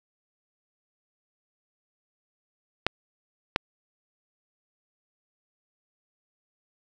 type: clicks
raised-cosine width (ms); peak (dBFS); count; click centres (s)
0.3; -5; 2; 2.866 / 3.561
effects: none